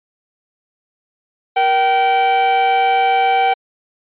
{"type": "tone pair together", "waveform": "45% pulse", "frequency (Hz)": [472.8, 772.2], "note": ["A#4", "G5"], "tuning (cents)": [24, -26], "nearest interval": "minor sixth", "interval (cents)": 850, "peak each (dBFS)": [-22, -12], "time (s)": [1.56, 3.54], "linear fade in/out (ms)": 10, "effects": ["resampled to 8000 Hz"]}